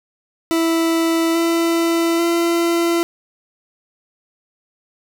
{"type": "tone with pitch steps", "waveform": "40% pulse", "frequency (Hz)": [329.6, 334.2, 338.9], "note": ["E4", "E4", "E4"], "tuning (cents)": [0, 24, 48], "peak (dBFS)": -14, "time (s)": [0.51, 3.03], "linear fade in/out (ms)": 0, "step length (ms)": 840, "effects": []}